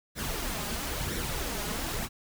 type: noise with flanger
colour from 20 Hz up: pink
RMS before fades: -33 dBFS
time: 0.15-2.09 s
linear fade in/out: 50 ms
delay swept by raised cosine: 0.52 to 4.92 ms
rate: 1 Hz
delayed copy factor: +0.5
effects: none